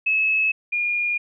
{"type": "tone pair in turn", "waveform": "sine", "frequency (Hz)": [2589, 2424], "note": ["E7", "D#7"], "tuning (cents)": [-32, -46], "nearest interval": "minor second", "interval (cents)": 114, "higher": "first", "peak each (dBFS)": [-17, -20], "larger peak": "first", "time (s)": [[0.06, 0.52], [0.72, 1.18]], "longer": "neither", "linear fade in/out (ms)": 10, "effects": []}